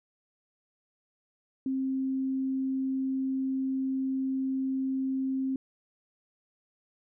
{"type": "tone", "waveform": "sine", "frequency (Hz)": 265.1, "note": "C4", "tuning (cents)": 23, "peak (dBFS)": -27, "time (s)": [1.66, 5.56], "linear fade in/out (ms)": 2, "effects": []}